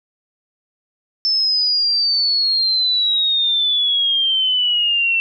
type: exponential sweep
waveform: sine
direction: down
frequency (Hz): 5300 to 2689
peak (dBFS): -14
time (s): 1.25-5.2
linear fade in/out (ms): 0
effects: none